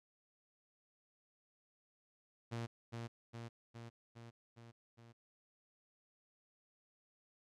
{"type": "tone with echo", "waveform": "sawtooth", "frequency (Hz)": 116.54, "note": "A#2", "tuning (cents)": 0, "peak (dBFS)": -36, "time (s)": [2.51, 2.67], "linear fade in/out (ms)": 20, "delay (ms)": 410, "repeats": 6, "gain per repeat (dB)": -3, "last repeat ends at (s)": 5.13, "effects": ["low-pass 7000 Hz 12 dB/octave"]}